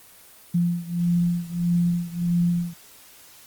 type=beating tone pair; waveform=sine; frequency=172.7 / 174.3 Hz; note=F3 / F3; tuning=-19 / -3 cents; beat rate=1.6 Hz; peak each=-22 / -24 dBFS; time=0.54-2.74 s; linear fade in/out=10 ms; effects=white hiss -49 dBFS RMS until 3.46 s + Opus 24 kbps